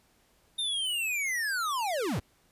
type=linear sweep; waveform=square; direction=down; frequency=3673 to 65.5 Hz; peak=-29 dBFS; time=0.58-2.2 s; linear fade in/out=10 ms; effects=pink hiss -66 dBFS RMS until 2.51 s + resampled to 32000 Hz